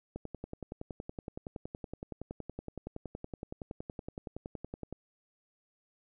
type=click train; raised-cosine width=2 ms; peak=-26 dBFS; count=52; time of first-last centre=0.16-4.926 s; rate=10.7 Hz; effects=none